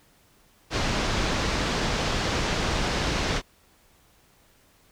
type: low-pass noise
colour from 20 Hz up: pink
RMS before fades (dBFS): -26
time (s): 0.7-3.42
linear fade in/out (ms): 50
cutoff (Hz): 6000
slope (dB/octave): 24
effects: pink hiss -60 dBFS RMS until 4.91 s